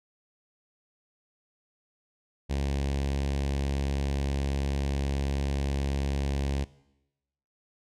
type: tone with notch filter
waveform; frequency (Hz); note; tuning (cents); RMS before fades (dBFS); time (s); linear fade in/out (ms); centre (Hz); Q
sawtooth; 69.3; C#2; 0; -29; 2.49-6.65; 20; 1300; 1.4
effects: noise-tail reverb RT60 0.9 s tail -19 dB re dry + low-pass 8000 Hz 12 dB/octave